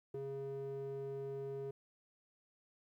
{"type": "tone with band-pass filter", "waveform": "square", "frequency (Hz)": 137.2, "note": "C#3", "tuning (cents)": -17, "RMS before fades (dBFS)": -43, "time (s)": [0.14, 1.71], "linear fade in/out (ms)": 5, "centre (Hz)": 350, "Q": 9.8, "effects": ["13-bit"]}